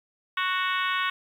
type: harmonic tone with a mistuned harmonic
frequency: 370 Hz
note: F#4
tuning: in tune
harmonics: 3 / 4 / 5 / 6 / 7 / 8 / 9 / 10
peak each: -28 / -30 / -32 / -34 / -35 / -36 / -37 / -38 dBFS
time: 0.37-1.1 s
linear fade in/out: 5 ms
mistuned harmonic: 7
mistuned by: +25 cents
effects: 9-bit